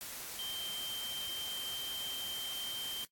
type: tone in noise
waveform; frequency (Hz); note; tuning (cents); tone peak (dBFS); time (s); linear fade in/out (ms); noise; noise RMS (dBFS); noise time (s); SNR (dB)
sine; 3136; G7; 0; -38; 0.39-3.04; 0; white; -44; 0.01-3.05; +3
effects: noise-tail reverb RT60 0.1 s tail -20 dB re dry + AAC 64 kbps